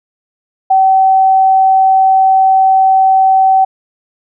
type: tone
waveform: sine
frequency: 765 Hz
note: G5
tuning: 42 cents flat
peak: -5 dBFS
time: 0.7-3.65 s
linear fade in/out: 10 ms
effects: none